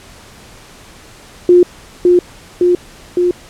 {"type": "tone with echo", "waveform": "sine", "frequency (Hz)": 355.2, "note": "F4", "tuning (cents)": 29, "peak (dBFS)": -3, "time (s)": [1.49, 1.63], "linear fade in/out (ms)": 2, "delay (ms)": 560, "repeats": 3, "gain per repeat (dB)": -2, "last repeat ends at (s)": 3.31, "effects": ["pink hiss -39 dBFS RMS until 3.49 s", "low-pass 10000 Hz 12 dB/octave"]}